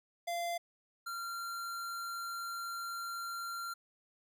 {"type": "tone pair in turn", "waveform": "square", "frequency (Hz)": [689, 1378], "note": ["F5", "F6"], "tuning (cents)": [-24, -24], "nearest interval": "octave", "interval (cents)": 1200, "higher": "second", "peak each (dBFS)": [-35, -39], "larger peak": "first", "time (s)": [[0.27, 0.58], [1.06, 3.74]], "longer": "second", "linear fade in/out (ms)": 10, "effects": []}